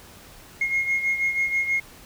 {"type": "beating tone pair", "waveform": "sine", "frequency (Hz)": [2149, 2155.2], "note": ["C7", "C#7"], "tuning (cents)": [46, -49], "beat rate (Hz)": 6.2, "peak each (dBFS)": [-21, -27], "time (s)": [0.61, 1.8], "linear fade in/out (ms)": 5, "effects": ["tanh soft clip ceiling -16 dBFS", "pink hiss -47 dBFS RMS until 2.05 s"]}